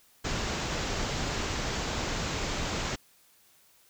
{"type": "low-pass noise", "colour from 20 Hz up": "pink", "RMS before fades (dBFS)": -32, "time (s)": [0.24, 2.96], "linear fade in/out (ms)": 10, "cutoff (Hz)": 7500, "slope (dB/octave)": 96, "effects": ["white hiss -62 dBFS RMS until 3.89 s"]}